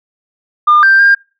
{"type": "tone with pitch steps", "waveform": "sine", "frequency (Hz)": [1206, 1575, 1603], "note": ["D6", "G6", "G6"], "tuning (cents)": [46, 8, 38], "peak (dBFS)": -3, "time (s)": [0.67, 1.15], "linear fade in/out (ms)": 10, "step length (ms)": 160, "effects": ["noise-tail reverb RT60 0.3 s tail -23 dB re dry", "tanh soft clip ceiling -1 dBFS"]}